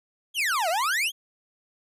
40% pulse exponential two-way sweep, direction down then up, 3405 to 622.3 to 3405 Hz, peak -22 dBFS, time 0.34-1.12 s, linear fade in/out 50 ms, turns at 0.69 s, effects resampled to 32000 Hz

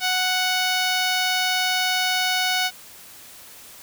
5% pulse tone with notch filter, 740 Hz, F#5, in tune, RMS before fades -22 dBFS, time 0-2.71 s, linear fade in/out 50 ms, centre 8200 Hz, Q 0.7, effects white hiss -44 dBFS RMS until 3.82 s

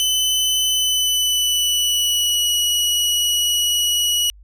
sawtooth tone with pitch glide, 3024 to 2919 Hz, F#7 to F#7, +37 to -24 cents, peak -13 dBFS, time 0-4.3 s, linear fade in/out 0 ms, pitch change -61 cents, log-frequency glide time 0.71-2.51 s, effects added 50 Hz sine -42 dBFS peak until 4.43 s + resampled to 32000 Hz

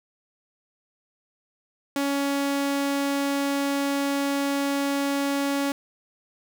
sawtooth tone, 280 Hz, C#4, 18 cents sharp, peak -19 dBFS, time 1.96-5.72 s, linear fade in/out 2 ms, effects none

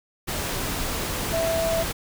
sine tone in noise, 659 Hz, E5, 1 cent flat, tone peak -22 dBFS, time 1.32-1.84 s, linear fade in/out 20 ms, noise pink, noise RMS -28 dBFS, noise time 0.27-1.93 s, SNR +3 dB, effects none

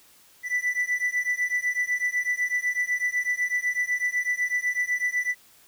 triangle beating tone pair, 1975.5 / 1983.5 Hz, B6 / B6, 0 / +7 cents, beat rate 8 Hz, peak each -25 dBFS, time 0.43-5.35 s, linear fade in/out 50 ms, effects white hiss -56 dBFS RMS until 5.67 s

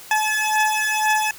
20% pulse beating tone pair, 858 / 860 Hz, A5 / A5, -44 / -40 cents, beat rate 2 Hz, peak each -16 / -16 dBFS, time 0.11-1.31 s, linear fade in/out 2 ms, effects white hiss -41 dBFS RMS until 1.38 s

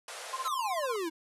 pink band-pass noise, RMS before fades -43 dBFS, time 0.08-0.48 s, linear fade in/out 2 ms, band 470 to 11000 Hz, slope 48 dB/octave
sine tone with tremolo, 1046.5 Hz, C6, in tune, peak -30 dBFS, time 0.33-0.96 s, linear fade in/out 2 ms, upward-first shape sine, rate 16 Hz, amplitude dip 95%
square exponential sweep, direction down, 1396.9 to 309.7 Hz, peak -32 dBFS, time 0.44-1.1 s, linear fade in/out 20 ms
effects resampled to 32000 Hz

